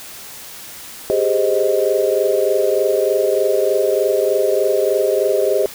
sine chord, Ab major seventh, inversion third, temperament equal, 392 / 415.3 / 523.3 / 622.3 Hz, G4 / Ab4 / C5 / Eb5, 0 / 0 / 0 / 0 cents, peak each -19 dBFS, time 1.1-5.66 s, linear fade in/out 0 ms, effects white hiss -35 dBFS RMS until 5.74 s

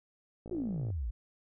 click train, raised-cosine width 2 ms, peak -32 dBFS, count 26, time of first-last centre 0.46-0.903 s, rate 56.4 Hz
sine exponential sweep, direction down, 384.7 to 49.76 Hz, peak -32 dBFS, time 0.51-1.11 s, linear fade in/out 10 ms
effects none

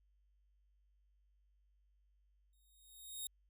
5% pulse tone with exponential growth, 3729 Hz, A#7, in tune, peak -32 dBFS, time 2.53-3.27 s, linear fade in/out 2 ms, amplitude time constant 160 ms, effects added 50 Hz sine -70 dBFS peak until 3.49 s

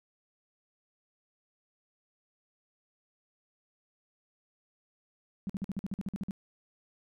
sine tone bursts, 194.8 Hz, G3, 11 cents flat, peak -31 dBFS, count 12, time 5.47-6.309 s, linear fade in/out 0 ms, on 25 ms, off 49 ms, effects none

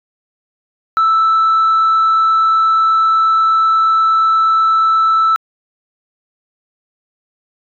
sine tone with frequency modulation, 1318.5 Hz, E6, in tune, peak -7 dBFS, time 0.97-5.36 s, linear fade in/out 0 ms, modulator 28.3 Hz, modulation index 0.25, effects tanh soft clip ceiling -7 dBFS

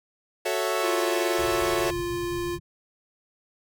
sawtooth chord, F# minor seventh, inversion none, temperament equal, 370 / 440 / 554.4 / 659.3 Hz, F#4 / A4 / C#5 / E5, 0 / 0 / 0 / 0 cents, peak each -26 dBFS, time 0.45-1.91 s, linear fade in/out 10 ms
square tone, 348.5 Hz, F4, 4 cents flat, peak -28 dBFS, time 0.81-2.59 s, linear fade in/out 50 ms
white low-pass noise, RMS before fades -39 dBFS, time 1.38-2.6 s, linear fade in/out 10 ms, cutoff 160 Hz, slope 96 dB/octave
effects none

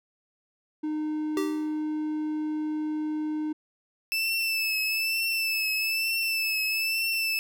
triangle tone, 306.6 Hz, D#4, 25 cents flat, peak -25 dBFS, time 0.83-3.53 s, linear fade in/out 10 ms
square tone with exponential decay, 388.7 Hz, G4, 15 cents flat, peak -25 dBFS, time 1.37-1.83 s, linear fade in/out 1 ms, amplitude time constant 100 ms
30% pulse tone with vibrato, 2637 Hz, E7, in tune, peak -22 dBFS, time 4.12-7.39 s, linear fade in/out 0 ms, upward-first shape triangle, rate 1.1 Hz, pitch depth 45 cents each way
effects none

